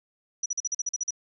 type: tone bursts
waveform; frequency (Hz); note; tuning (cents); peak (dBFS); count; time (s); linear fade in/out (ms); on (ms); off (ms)
sine; 5870; F#8; -15; -25; 10; 0.43-1.107; 5; 29; 43
effects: none